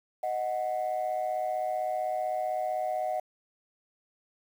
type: tone pair together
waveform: sine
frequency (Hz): 623 / 738.7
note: D#5 / F#5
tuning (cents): +2 / -3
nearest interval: minor third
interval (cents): 295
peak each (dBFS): -30 / -29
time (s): 0.23-3.2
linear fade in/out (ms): 5
effects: tanh soft clip ceiling -23 dBFS + 9-bit